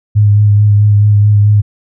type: tone with vibrato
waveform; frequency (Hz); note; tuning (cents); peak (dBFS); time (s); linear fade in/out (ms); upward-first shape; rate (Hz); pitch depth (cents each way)
sine; 103.83; G#2; 0; -4; 0.15-1.62; 20; sine; 4.6; 21
effects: none